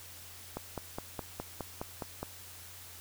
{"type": "click train", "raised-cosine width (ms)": 1, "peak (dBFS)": -22, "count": 9, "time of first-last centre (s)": [0.57, 2.23], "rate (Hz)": 4.82, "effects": ["added 89 Hz sine -56 dBFS peak until 3 s", "white hiss -50 dBFS RMS until 3 s"]}